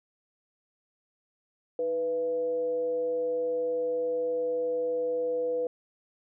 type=tone with frequency modulation; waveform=sine; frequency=493.9 Hz; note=B4; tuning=in tune; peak=-26 dBFS; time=1.79-5.67 s; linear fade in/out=2 ms; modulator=179 Hz; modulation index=0.32; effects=none